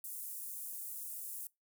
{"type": "high-pass noise", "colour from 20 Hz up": "pink", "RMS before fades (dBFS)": -44, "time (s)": [0.04, 1.47], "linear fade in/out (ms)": 2, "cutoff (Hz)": 9500, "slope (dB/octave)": 24, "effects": ["noise-tail reverb RT60 0.2 s tail -23 dB re dry"]}